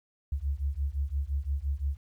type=beating tone pair; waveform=sine; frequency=67.3 / 73.1 Hz; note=C2 / D2; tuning=+49 / -7 cents; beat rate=5.8 Hz; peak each=-31 dBFS; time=0.32-1.97 s; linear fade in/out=5 ms; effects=11-bit